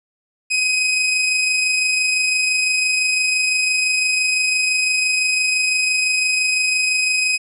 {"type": "tone with amplitude modulation", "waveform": "sawtooth", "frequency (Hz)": 2518, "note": "D#7", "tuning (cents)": 20, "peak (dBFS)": -11, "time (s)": [0.5, 7.38], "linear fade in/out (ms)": 20, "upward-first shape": "sine", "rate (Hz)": 25.9, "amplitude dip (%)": 30, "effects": ["resampled to 24000 Hz"]}